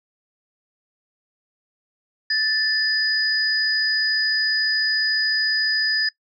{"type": "tone pair together", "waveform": "sine", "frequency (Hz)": [1756, 4967], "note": ["A6", "D#8"], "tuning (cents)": [-4, -4], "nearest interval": "octave + tritone", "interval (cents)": 1800, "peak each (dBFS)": -21, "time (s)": [2.3, 6.09], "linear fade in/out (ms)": 5, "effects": ["noise-tail reverb RT60 0.1 s tail -21 dB re dry"]}